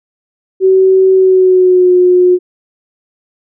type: tone with pitch glide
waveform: sine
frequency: 378.9 to 361.2 Hz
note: F#4 to F#4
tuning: +41 to -42 cents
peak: -4 dBFS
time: 0.6-2.39 s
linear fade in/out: 50 ms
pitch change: -83 cents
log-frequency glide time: 1.13-1.93 s
effects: none